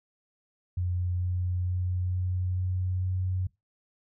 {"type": "tone with pitch steps", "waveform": "sine", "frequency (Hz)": [89.5, 90.07, 90.64, 91.22, 91.8, 92.39], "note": ["F2", "F#2", "F#2", "F#2", "F#2", "F#2"], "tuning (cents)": [43, -46, -35, -24, -13, -2], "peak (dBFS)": -26, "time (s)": [0.77, 3.47], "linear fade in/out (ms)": 5, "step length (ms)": 450, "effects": ["noise-tail reverb RT60 0.2 s tail -21 dB re dry"]}